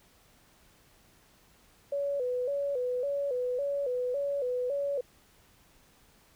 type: tone with vibrato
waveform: sine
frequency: 530 Hz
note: C5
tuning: 22 cents sharp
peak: -28 dBFS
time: 1.92-5.01 s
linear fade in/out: 5 ms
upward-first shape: square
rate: 1.8 Hz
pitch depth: 110 cents each way
effects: pink hiss -62 dBFS RMS until 6.35 s